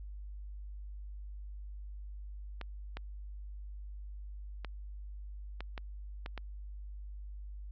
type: clicks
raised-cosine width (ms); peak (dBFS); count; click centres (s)
0.3; -25; 7; 2.613 / 2.97 / 4.647 / 5.606 / 5.778 / 6.261 / 6.377
effects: added 50 Hz sine -42 dBFS peak until 7.71 s + low-pass 5000 Hz 12 dB/octave